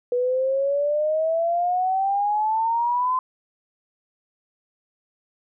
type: exponential sweep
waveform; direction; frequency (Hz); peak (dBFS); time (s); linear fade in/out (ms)
sine; up; 486 to 1033; -19; 0.12-3.19; 2
effects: none